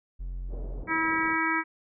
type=tone; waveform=triangle; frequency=44.36 Hz; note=F1; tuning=28 cents sharp; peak=-30 dBFS; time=0.19-0.84 s; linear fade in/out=20 ms
type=low-pass noise; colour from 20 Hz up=white; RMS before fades=-45 dBFS; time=0.48-1.38 s; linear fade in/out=50 ms; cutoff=550 Hz; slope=24 dB/octave
type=harmonic tone; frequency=323.2 Hz; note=E4; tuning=34 cents flat; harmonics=1 / 3 / 4 / 5 / 6 / 7; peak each=-31 / -31 / -31 / -31 / -31 / -31 dBFS; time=0.87-1.64 s; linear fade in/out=50 ms
effects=none